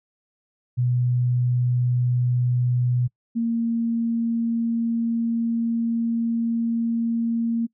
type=tone pair in turn; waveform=sine; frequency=123.47 / 230.9 Hz; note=B2 / A#3; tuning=0 / -16 cents; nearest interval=major seventh; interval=1084 cents; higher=second; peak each=-18 / -20 dBFS; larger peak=first; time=0.77-3.08 / 3.35-7.67 s; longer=second; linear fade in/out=20 ms; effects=noise-tail reverb RT60 0.1 s tail -25 dB re dry